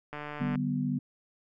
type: click train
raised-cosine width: 0.5 ms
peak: -24 dBFS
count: 64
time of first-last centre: 0.13-0.556 s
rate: 148 Hz
type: chord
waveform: sine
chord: G major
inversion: second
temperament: equal with one note detuned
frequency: 146.83 / 191.08 / 246.9 Hz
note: D3 / G3 / B3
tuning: 0 / -44 / 0 cents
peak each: -32 / -34 / -30 dBFS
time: 0.4-0.99 s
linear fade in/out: 10 ms
effects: none